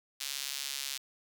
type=tone with high-pass filter; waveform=sawtooth; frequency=138.59 Hz; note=C#3; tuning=in tune; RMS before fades=-38 dBFS; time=0.2-0.98 s; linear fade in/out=10 ms; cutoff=3800 Hz; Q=1.1; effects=none